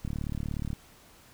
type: click train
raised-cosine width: 5 ms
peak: -21 dBFS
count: 26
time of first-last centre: 0.05-0.731 s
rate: 36.7 Hz
effects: pink hiss -56 dBFS RMS until 1.33 s

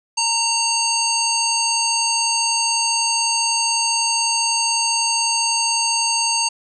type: harmonic tone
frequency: 918 Hz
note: A#5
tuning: 27 cents flat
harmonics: 1 / 3 / 5 / 7 / 9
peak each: -23 / -25 / -21 / -23 / -25 dBFS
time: 0.17-6.49 s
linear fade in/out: 10 ms
effects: none

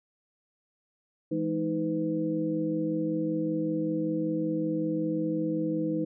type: tone cluster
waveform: sine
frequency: 165 / 210.3 / 315.3 / 502 Hz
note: E3 / G#3 / D#4 / B4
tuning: +2 / +22 / +23 / +28 cents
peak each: -34 / -36 / -28 / -34 dBFS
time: 1.31-6.05 s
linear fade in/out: 10 ms
effects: none

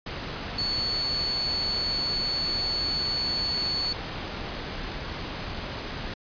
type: tone in noise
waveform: sine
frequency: 4435 Hz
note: C#8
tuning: in tune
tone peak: -25 dBFS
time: 0.58-3.93 s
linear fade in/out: 5 ms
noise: pink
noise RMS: -34 dBFS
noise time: 0.06-6.14 s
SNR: +6 dB
effects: resampled to 11025 Hz

